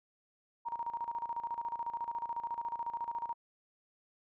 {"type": "tone with tremolo", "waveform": "sine", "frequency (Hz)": 938, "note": "A#5", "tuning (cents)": 11, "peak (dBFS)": -33, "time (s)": [0.65, 3.34], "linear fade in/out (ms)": 20, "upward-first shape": "square", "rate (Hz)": 14, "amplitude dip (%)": 75, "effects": []}